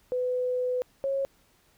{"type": "tone pair in turn", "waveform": "sine", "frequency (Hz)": [501, 545.9], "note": ["B4", "C#5"], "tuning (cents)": [25, -27], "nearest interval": "minor second", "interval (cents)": 148, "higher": "second", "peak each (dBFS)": -25, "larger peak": "neither", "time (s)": [[0.12, 0.82], [1.04, 1.25]], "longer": "first", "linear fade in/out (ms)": 0, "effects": ["pink hiss -64 dBFS RMS until 1.77 s"]}